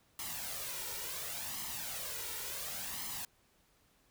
white noise with flanger, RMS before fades -41 dBFS, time 0.19-3.25 s, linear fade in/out 2 ms, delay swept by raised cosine 0.97 to 2.17 ms, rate 0.7 Hz, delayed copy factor +0.6, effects pink hiss -70 dBFS RMS until 4.1 s

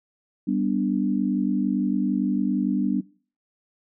sine chord, G major, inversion none, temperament equal, 196 / 246.9 / 293.7 Hz, G3 / B3 / D4, 0 / 0 / 0 cents, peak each -25 dBFS, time 0.47-3.01 s, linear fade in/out 10 ms, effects noise-tail reverb RT60 0.4 s tail -20 dB re dry

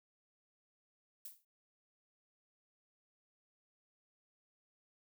violet noise with exponential decay, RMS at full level -44 dBFS, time 1.25-1.45 s, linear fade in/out 5 ms, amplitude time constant 42 ms, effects none

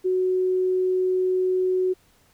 sine tone, 370 Hz, F#4, in tune, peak -19 dBFS, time 0.04-1.94 s, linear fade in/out 20 ms, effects pink hiss -60 dBFS RMS until 2.33 s

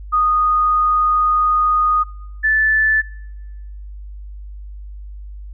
sine tone pair in turn, 1237 / 1749.4 Hz, D#6 / A6, -10 / -10 cents, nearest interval tritone, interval 600 cents, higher second, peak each -12 dBFS, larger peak neither, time 0.12-2.04 / 2.43-3.02 s, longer first, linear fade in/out 20 ms, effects noise-tail reverb RT60 1.0 s tail -22 dB re dry + added 50 Hz sine -30 dBFS peak until 5.53 s

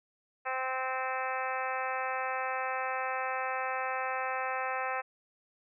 harmonic tone with a mistuned harmonic, 260 Hz, C4, 11 cents flat, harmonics 2 / 3 / 4 / 5 / 6 / 7 / 8 / 9 / 10, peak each -39 / -36 / -39 / -38 / -42 / -40 / -45 / -45 / -43 dBFS, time 0.45-5.02 s, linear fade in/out 20 ms, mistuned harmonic 9, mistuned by -15 cents, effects none

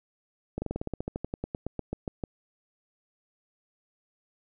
slowing click train, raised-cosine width 2 ms, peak -18 dBFS, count 20, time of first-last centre 0.58-2.238 s, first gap 40 ms, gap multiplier 1.08, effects none

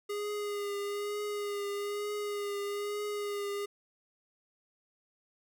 square tone with vibrato, 410 Hz, G#4, 22 cents flat, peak -34 dBFS, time 0.09-3.66 s, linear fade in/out 10 ms, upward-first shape triangle, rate 1.1 Hz, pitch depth 28 cents each way, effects none

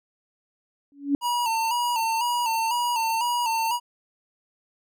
sine tone with exponential growth, 282.8 Hz, C#4, 35 cents sharp, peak -15 dBFS, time 0.92-1.15 s, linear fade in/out 1 ms, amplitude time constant 48 ms
square tone with vibrato, 932.3 Hz, A#5, in tune, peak -23 dBFS, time 1.21-3.8 s, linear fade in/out 50 ms, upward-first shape square, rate 2 Hz, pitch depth 58 cents each way
effects none

